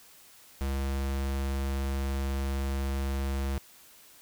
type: tone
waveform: square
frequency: 68.1 Hz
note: C#2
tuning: 30 cents flat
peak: -29 dBFS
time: 0.61-3.58 s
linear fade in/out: 0 ms
effects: white hiss -55 dBFS RMS until 4.21 s